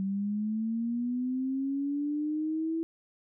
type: linear sweep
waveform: sine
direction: up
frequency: 191.2 to 329.6 Hz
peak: -28 dBFS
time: 0-2.83 s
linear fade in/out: 0 ms
effects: none